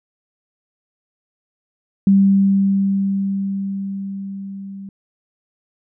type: tone with level ramp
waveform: sine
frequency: 196 Hz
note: G3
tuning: in tune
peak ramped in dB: -8 to -30 dBFS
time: 2.07-4.89 s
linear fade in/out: 2 ms
effects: none